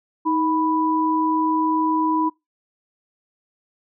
sine tone pair together, 315.1 / 987.8 Hz, D#4 / B5, +22 / 0 cents, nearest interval octave + minor sixth, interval 1978 cents, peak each -20 dBFS, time 0.25-2.3 s, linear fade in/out 20 ms, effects noise-tail reverb RT60 0.2 s tail -25 dB re dry

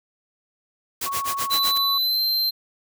white noise with tremolo, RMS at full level -26 dBFS, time 1.01-1.78 s, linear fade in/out 5 ms, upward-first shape sine, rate 7.9 Hz, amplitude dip 100%
sine tone, 1108.7 Hz, C#6, in tune, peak -25 dBFS, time 1.06-1.98 s, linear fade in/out 5 ms
square tone with pitch glide, 3996 to 4127 Hz, B7 to C8, +20 to -25 cents, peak -20 dBFS, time 1.5-2.51 s, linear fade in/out 20 ms, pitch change +55 cents, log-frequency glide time 1.95-2.21 s
effects none

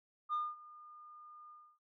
sine tone with ADSR envelope, 1214 Hz, D#6, 43 cents flat, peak -30 dBFS, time 0.29-1.79 s, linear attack 43 ms, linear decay 220 ms, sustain -22 dB, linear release 290 ms, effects tanh soft clip ceiling -30 dBFS

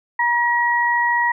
sine tone pair together, 954 / 1908 Hz, A#5 / A#6, +40 / +40 cents, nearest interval octave, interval 1200 cents, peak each -18 dBFS, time 0.19-1.32 s, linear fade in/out 5 ms, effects none

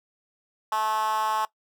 10% pulse tone with high-pass filter, 217 Hz, A3, 24 cents flat, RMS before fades -26 dBFS, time 0.72-1.45 s, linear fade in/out 2 ms, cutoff 950 Hz, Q 5.8, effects noise-tail reverb RT60 0.1 s tail -19 dB re dry

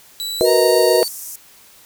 sawtooth tone with pitch glide, 3944 to 4530 Hz, B7 to C#8, -3 to +37 cents, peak -20 dBFS, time 0.2-1.08 s, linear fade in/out 0 ms, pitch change +240 cents, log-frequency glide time 0.39-0.51 s
white band-pass noise, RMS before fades -32 dBFS, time 0.4-1.36 s, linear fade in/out 5 ms, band 5600 to 16000 Hz, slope 48 dB/octave
sine chord, B major seventh, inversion second, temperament equal with one note detuned, 370 / 466.2 / 493.9 / 632.8 Hz, F#4 / A#4 / B4 / D#5, 0 / 0 / 0 / +29 cents, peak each -17 dBFS, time 0.41-1.03 s, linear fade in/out 0 ms
sawtooth tone with vibrato, 932.3 Hz, A#5, in tune, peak -19 dBFS, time 0.44-1.05 s, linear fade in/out 50 ms, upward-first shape sine, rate 15 Hz, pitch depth 8 cents each way
effects white hiss -47 dBFS RMS until 1.85 s

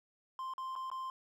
triangle tone with dropouts, 1046.5 Hz, C6, in tune, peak -36 dBFS, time 0.39-1.1 s, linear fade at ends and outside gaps 1 ms, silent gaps 0.537-0.58 / 0.754-0.761 / 0.901-0.915 s, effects none

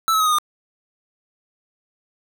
square tone with pitch steps, 1318.5 / 1291.4 / 1264.8 / 1238.8 / 1213.3 Hz, E6 / E6 / D#6 / D#6 / D#6, 0 / -36 / +28 / -8 / -44 cents, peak -16 dBFS, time 0.08-0.385 s, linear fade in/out 0 ms, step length 61 ms, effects none

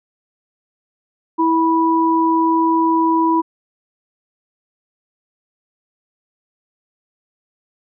sine tone pair together, 326.8 / 981.7 Hz, E4 / B5, -15 / -11 cents, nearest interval octave + perfect fifth, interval 1904 cents, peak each -15 / -15 dBFS, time 1.38-3.42 s, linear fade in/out 20 ms, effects none

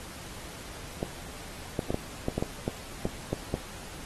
clicks, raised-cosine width 2 ms, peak -14 dBFS, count 11, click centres 1.029 / 1.792 / 1.905 / 1.944 / 2.284 / 2.38 / 2.425 / 2.679 / 3.054 / 3.33 / 3.541 s, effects pink hiss -44 dBFS RMS until 4.05 s + AAC 32 kbps

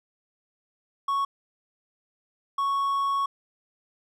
triangle tone bursts at uneven times, 1108.7 Hz, C#6, in tune, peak -21 dBFS, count 2, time 1.08-1.25 / 2.58-3.26 s, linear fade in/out 5 ms, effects none

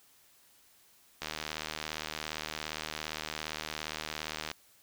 click train, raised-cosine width 0.2 ms, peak -18 dBFS, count 256, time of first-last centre 1.22-4.515 s, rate 77.4 Hz, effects white hiss -63 dBFS RMS until 4.82 s

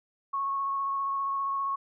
sine tone with vibrato, 1100 Hz, C#6, 14 cents flat, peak -27 dBFS, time 0.33-1.76 s, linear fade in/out 10 ms, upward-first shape square, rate 15 Hz, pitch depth 9 cents each way, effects none

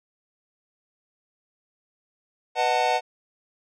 square chord, B dominant seventh, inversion none, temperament just, 493.9 / 617.4 / 740.8 / 889 Hz, B4 / D#5 / F#5 / A5, 0 / -14 / +2 / +18 cents, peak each -29 / -29 / -24 / -26 dBFS, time 2.55-3.01 s, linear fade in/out 50 ms, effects low-pass 5000 Hz 12 dB/octave

